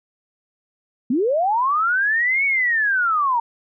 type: linear two-way sweep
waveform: sine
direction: up then down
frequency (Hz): 221.7 to 2250 to 908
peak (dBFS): -16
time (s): 1.1-3.4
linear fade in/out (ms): 5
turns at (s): 2.45
effects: none